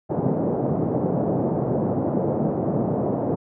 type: band-pass noise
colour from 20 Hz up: pink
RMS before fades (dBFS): -23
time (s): 0.09-3.36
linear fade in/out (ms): 20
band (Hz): 130 to 690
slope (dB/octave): 24
effects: none